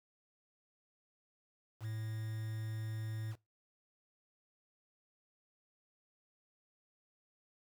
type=tone with quantisation; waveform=triangle; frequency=110 Hz; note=A2; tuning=in tune; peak=-36 dBFS; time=1.8-3.36 s; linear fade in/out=50 ms; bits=9; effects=noise-tail reverb RT60 0.2 s tail -21 dB re dry